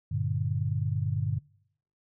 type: chord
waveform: sine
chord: G minor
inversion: none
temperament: just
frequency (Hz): 98 / 117.6 / 147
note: G2 / Bb2 / D3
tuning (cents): 0 / +16 / +2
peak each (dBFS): -30 / -31 / -31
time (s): 0.11-1.39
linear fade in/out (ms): 10
effects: noise-tail reverb RT60 0.7 s tail -24 dB re dry